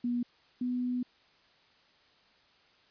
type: tone pair in turn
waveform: sine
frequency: 242 / 248.1 Hz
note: B3 / B3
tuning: -35 / +8 cents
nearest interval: unison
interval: 43 cents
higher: second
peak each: -28 / -29 dBFS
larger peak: first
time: 0.04-0.23 / 0.61-1.03 s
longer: second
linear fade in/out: 5 ms
effects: white hiss -64 dBFS RMS until 2.9 s + resampled to 11025 Hz